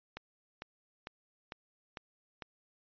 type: click train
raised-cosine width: 0.3 ms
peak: -25 dBFS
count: 6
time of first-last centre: 0.17-2.422 s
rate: 2.22 Hz
effects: resampled to 11025 Hz